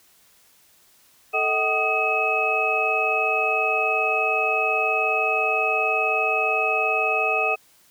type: tone cluster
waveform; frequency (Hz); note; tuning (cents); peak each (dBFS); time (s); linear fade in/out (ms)
sine; 438.6 / 635 / 754 / 1241 / 2569; A4 / D#5 / F#5 / D#6 / E7; -6 / +35 / +32 / -5 / -45; -28 / -28 / -26 / -28 / -22; 1.33-7.56; 20
effects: white hiss -57 dBFS RMS until 7.9 s